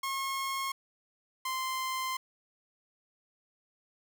sawtooth tone pair in turn, 1082 / 1041.9 Hz, C#6 / C6, -42 / -8 cents, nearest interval minor second, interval 66 cents, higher first, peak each -28 / -28 dBFS, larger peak neither, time 0.03-0.72 / 1.45-2.17 s, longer second, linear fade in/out 5 ms, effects none

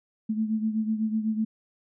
sine beating tone pair, 217.2 / 225.2 Hz, A3 / A3, -22 / +40 cents, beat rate 8 Hz, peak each -25 / -31 dBFS, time 0.29-1.45 s, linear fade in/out 10 ms, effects none

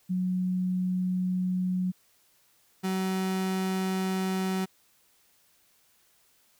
sine / 35% pulse tone pair in turn, 183.2 / 188.57 Hz, F#3 / F#3, -17 / +33 cents, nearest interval minor second, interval 50 cents, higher second, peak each -25 dBFS, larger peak neither, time 0.09-1.92 / 2.83-4.66 s, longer neither, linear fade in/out 20 ms, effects white hiss -65 dBFS RMS until 6.59 s

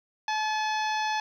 harmonic tone with a mistuned harmonic, 861 Hz, A5, 38 cents flat, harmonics 1 / 2 / 3 / 4 / 5 / 6 / 7, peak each -27 / -33 / -37 / -39 / -41 / -43 / -44 dBFS, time 0.28-1.2 s, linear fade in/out 2 ms, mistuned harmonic 3, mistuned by -24 cents, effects 10-bit

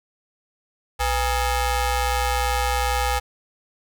sawtooth ring-modulated tone, 439.3 Hz, A4, 3 cents flat, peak -13 dBFS, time 0.99-3.2 s, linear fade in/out 20 ms, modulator 378 Hz, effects none

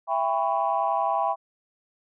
sine chord, C# half-diminished seventh, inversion first, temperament just, 665.2 / 798.3 / 997.9 / 1108.7 Hz, E5 / G5 / B5 / C#6, +16 / +31 / +18 / 0 cents, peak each -27 / -25 / -27 / -30 dBFS, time 0.07-1.36 s, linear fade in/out 50 ms, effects tanh soft clip ceiling -12 dBFS

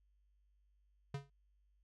square tone with exponential decay, 140 Hz, C#3, 18 cents sharp, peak -37 dBFS, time 1.14-1.3 s, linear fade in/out 5 ms, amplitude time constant 34 ms, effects added 50 Hz sine -70 dBFS peak until 1.83 s + low-pass 6000 Hz 12 dB/octave

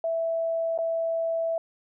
sine tone with dropouts, 659.3 Hz, E5, in tune, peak -24 dBFS, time 0.04-1.58 s, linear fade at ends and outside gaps 2 ms, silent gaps 0.778-0.787 s, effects none

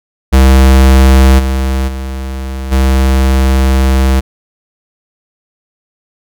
square tone with level steps, 66 Hz, C2, 16 cents sharp, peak -3 / -11 / -18 / -7 dBFS, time 0.32-4.21 s, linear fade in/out 20 ms, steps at 1.38 / 1.87 / 2.71 s, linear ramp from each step 20 ms, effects none

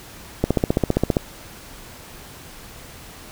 click train, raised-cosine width 2 ms, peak -3 dBFS, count 12, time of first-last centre 0.44-1.168 s, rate 15.1 Hz, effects pink hiss -41 dBFS RMS until 3.31 s

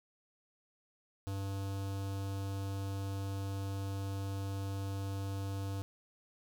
square tone with notch filter, 98 Hz, G2, in tune, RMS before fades -38 dBFS, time 1.27-5.82 s, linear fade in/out 0 ms, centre 2000 Hz, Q 1.6, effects none

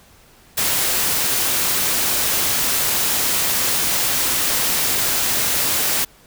white noise, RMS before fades -19 dBFS, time 0.57-6.05 s, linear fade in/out 10 ms, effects pink hiss -50 dBFS RMS until 6.26 s

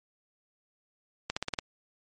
accelerating click train, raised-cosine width 0.2 ms, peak -13 dBFS, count 6, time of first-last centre 1.3-1.588 s, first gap 65 ms, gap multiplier 0.94, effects MP3 48 kbps

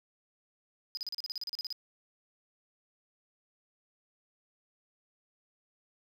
triangle tone bursts, 4978 Hz, D#8, in tune, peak -33 dBFS, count 14, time 0.95-1.726 s, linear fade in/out 0 ms, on 22 ms, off 36 ms, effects none

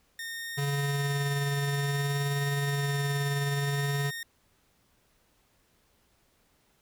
sawtooth tone with vibrato, 1830 Hz, A#6, 32 cents flat, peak -32 dBFS, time 0.19-4.23 s, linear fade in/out 2 ms, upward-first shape sine, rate 0.57 Hz, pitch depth 12 cents each way
square tone with tremolo, 141.5 Hz, C#3, 36 cents sharp, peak -27 dBFS, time 0.57-4.11 s, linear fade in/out 20 ms, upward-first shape sine, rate 19 Hz, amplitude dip 25%
effects pink hiss -68 dBFS RMS until 6.81 s

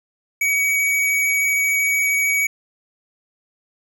square tone with vibrato, 2261 Hz, C#7, 34 cents sharp, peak -17 dBFS, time 0.41-2.47 s, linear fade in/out 5 ms, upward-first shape sine, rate 13 Hz, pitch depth 9 cents each way, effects none

